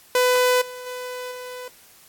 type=tone with level steps; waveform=sawtooth; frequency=500 Hz; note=B4; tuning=21 cents sharp; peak=-12 / -30 / -26 / -29 dBFS; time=0.15-1.68 s; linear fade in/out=2 ms; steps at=0.61 / 0.86 / 1.31 s; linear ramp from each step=10 ms; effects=white hiss -51 dBFS RMS until 2.08 s + AAC 64 kbps